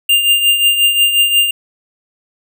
square tone with tremolo, 2800 Hz, F7, 4 cents sharp, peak -7 dBFS, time 0.09-1.51 s, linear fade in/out 5 ms, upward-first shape triangle, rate 5.6 Hz, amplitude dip 65%, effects none

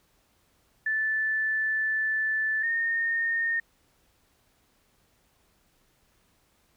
sine tone pair in turn, 1754 / 1835.6 Hz, A6 / A#6, -6 / -27 cents, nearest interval minor second, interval 79 cents, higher second, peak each -24 dBFS, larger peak neither, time 0.86-2.63 / 2.63-3.6 s, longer first, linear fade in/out 5 ms, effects pink hiss -67 dBFS RMS until 6.76 s

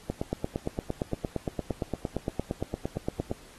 click train, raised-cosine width 2 ms, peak -15 dBFS, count 29, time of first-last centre 0.1-3.315 s, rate 8.71 Hz, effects pink hiss -53 dBFS RMS until 3.58 s + AAC 32 kbps

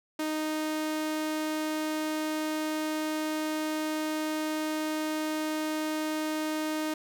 sawtooth tone, 309.9 Hz, D#4, 7 cents flat, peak -25 dBFS, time 0.19-6.94 s, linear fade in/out 5 ms, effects none

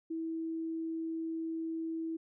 sine tone, 325.5 Hz, E4, 22 cents flat, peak -34 dBFS, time 0.1-2.17 s, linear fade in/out 10 ms, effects none

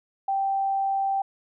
sine tone, 782 Hz, G5, 4 cents flat, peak -22 dBFS, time 0.28-1.22 s, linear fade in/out 5 ms, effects none

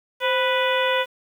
harmonic tone with a mistuned harmonic, 493.9 Hz, B4, in tune, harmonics 1 / 2 / 3 / 4 / 5 / 6 / 7, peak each -22 / -25 / -27 / -28 / -29 / -30 / -30 dBFS, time 0.2-1.06 s, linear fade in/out 50 ms, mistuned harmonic 1, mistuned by +89 cents, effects 8-bit

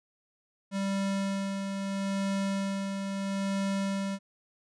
square tone with tremolo, 196 Hz, G3, in tune, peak -28 dBFS, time 0.71-4.19 s, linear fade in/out 50 ms, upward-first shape sine, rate 0.76 Hz, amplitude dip 40%, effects resampled to 22050 Hz

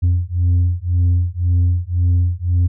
sine beating tone pair, 87.31 / 89.21 Hz, F2 / F2, 0 / +37 cents, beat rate 1.9 Hz, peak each -14 dBFS, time 0.02-2.68 s, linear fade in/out 20 ms, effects tanh soft clip ceiling -10 dBFS

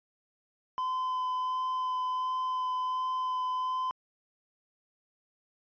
triangle tone with vibrato, 1019 Hz, C6, 46 cents flat, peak -27 dBFS, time 0.78-3.91 s, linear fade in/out 0 ms, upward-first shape sine, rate 1.4 Hz, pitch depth 9 cents each way, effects resampled to 11025 Hz

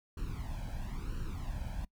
brown noise with flanger, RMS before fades -38 dBFS, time 0.17-1.85 s, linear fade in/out 5 ms, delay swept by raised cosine 0.7 to 1.28 ms, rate 1 Hz, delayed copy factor +0.8, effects noise-tail reverb RT60 0.1 s tail -23 dB re dry

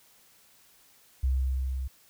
sine tone with level ramp, 65.41 Hz, C2, in tune, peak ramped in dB -21 to -30 dBFS, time 1.23-1.88 s, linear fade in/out 10 ms, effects tanh soft clip ceiling -17 dBFS + white hiss -60 dBFS RMS until 2.09 s

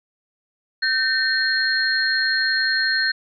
sine tone cluster, 1544 / 1813 / 4239 Hz, G6 / A#6 / C8, -27 / -49 / +22 cents, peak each -22 dBFS, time 0.82-3.12 s, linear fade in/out 10 ms, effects none

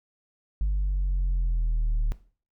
sine exponential sweep, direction down, 51 to 36.71 Hz, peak -19 dBFS, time 0.61-2.12 s, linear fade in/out 0 ms, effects noise-tail reverb RT60 0.4 s tail -18 dB re dry + tanh soft clip ceiling -21 dBFS

